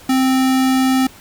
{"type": "tone", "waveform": "square", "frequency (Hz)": 261.6, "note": "C4", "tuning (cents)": 0, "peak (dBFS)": -13, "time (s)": [0.09, 1.07], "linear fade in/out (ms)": 5, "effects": ["pink hiss -42 dBFS RMS until 1.2 s"]}